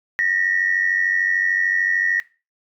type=tone pair together; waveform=sine; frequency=1833 / 1926.4 Hz; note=A#6 / B6; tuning=-30 / -44 cents; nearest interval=minor second; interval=86 cents; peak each=-19 dBFS; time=0.19-2.2 s; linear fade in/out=0 ms; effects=noise-tail reverb RT60 0.3 s tail -19 dB re dry + tanh soft clip ceiling -9 dBFS